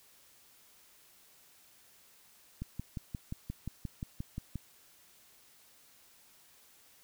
click train, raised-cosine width 5 ms, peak -25 dBFS, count 12, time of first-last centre 2.62-4.557 s, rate 5.68 Hz, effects white hiss -62 dBFS RMS until 7.03 s

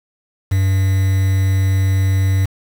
triangle tone with quantisation, 96 Hz, G2, 36 cents flat, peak -10 dBFS, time 0.51-2.46 s, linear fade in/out 10 ms, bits 5, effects none

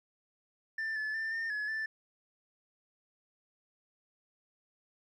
sine tone with pitch steps, 1780 / 1730 / 1784 / 1813 / 1701 / 1762 Hz, A6 / A6 / A6 / A#6 / G#6 / A6, +20 / -30 / +23 / -49 / +41 / +2 cents, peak -30 dBFS, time 0.78-1.86 s, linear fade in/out 5 ms, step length 180 ms, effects tanh soft clip ceiling -32 dBFS + 12-bit

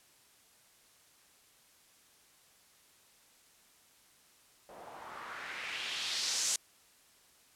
blue noise with low-pass filter sweep, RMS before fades -38 dBFS, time 4.69-6.56 s, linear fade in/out 2 ms, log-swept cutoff 610 to 7500 Hz, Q 2, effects white hiss -64 dBFS RMS until 7.55 s + low-pass 12000 Hz 12 dB/octave

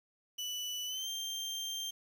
30% pulse tone with pitch glide, 2972 to 3167 Hz, F#7 to G7, +7 to +17 cents, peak -34 dBFS, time 0.38-1.91 s, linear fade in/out 10 ms, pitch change +110 cents, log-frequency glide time 0.86-1.08 s, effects 10-bit

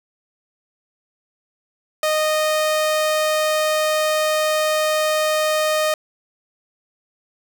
sawtooth tone, 618 Hz, D#5, 12 cents flat, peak -13 dBFS, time 2.03-5.94 s, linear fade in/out 2 ms, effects none

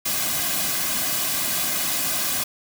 white noise with comb filter, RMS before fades -24 dBFS, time 0.05-2.44 s, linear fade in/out 10 ms, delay 2.2 ms, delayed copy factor -0.65, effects none

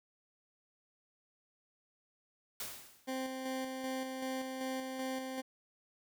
white noise with exponential decay, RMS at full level -39 dBFS, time 2.6-3.2 s, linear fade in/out 2 ms, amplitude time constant 130 ms
20% pulse tone with tremolo, 261.6 Hz, C4, in tune, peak -31 dBFS, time 3.07-5.42 s, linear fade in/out 20 ms, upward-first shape square, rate 2.6 Hz, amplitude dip 35%
effects none

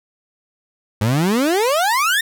30% pulse exponential sweep, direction up, 100.2 to 1864.7 Hz, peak -12 dBFS, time 1.01-2.21 s, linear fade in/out 5 ms, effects none

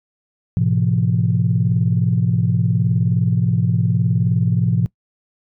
sine tone cluster, 107.9 / 127.1 / 170.6 Hz, A2 / C3 / F3, -33 / -50 / -40 cents, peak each -18 dBFS, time 0.57-4.86 s, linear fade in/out 0 ms, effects noise-tail reverb RT60 0.1 s tail -22 dB re dry + tanh soft clip ceiling -5 dBFS

